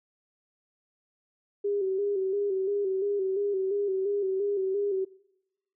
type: tone with vibrato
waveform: sine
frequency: 393.3 Hz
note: G4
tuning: 6 cents sharp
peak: -25 dBFS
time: 1.64-5.05 s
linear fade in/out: 10 ms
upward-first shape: square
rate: 2.9 Hz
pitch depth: 55 cents each way
effects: noise-tail reverb RT60 0.9 s tail -23 dB re dry